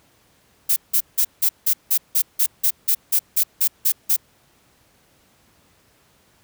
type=noise bursts; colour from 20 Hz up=violet; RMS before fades=-17 dBFS; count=15; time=0.69-4.165 s; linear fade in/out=10 ms; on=73 ms; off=170 ms; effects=pink hiss -58 dBFS RMS until 6.43 s + high-pass 60 Hz 12 dB/octave